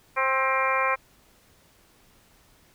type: harmonic tone with a mistuned harmonic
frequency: 264.4 Hz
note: C4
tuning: 18 cents sharp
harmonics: 2 / 3 / 4 / 5 / 6 / 7 / 8 / 9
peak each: -29 / -33 / -25 / -30 / -32 / -33 / -33 / -29 dBFS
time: 0.16-0.96 s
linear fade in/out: 20 ms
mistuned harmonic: 7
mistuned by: +34 cents
effects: pink hiss -59 dBFS RMS until 2.74 s